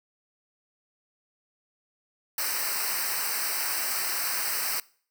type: noise with comb filter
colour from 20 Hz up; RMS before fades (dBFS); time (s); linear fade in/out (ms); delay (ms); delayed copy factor
white; -29; 2.38-4.8; 2; 0.29; -0.95
effects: noise-tail reverb RT60 0.5 s tail -23 dB re dry